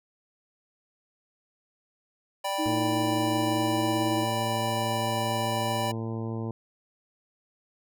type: chord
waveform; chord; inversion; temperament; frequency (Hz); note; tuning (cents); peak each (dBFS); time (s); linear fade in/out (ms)
square; G major; second; just; 588 / 784 / 980; D5 / G5 / B5; +2 / 0 / -14; -33; 2.44-5.92; 10
type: tone with pitch glide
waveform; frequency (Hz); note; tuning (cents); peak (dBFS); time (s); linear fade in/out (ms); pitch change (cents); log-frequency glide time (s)
sine; 313.5 to 321.6; D#4 to E4; +13 to -43; -27; 2.58-4.25; 20; +44; 3.42-3.9
type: harmonic tone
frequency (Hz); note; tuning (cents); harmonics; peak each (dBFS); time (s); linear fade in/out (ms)
113.1; A2; +48; 1 / 2 / 3 / 4 / 5 / 6 / 7 / 8 / 9; -32 / -35 / -38 / -40 / -46 / -49 / -49 / -47 / -49; 2.66-6.51; 0
effects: none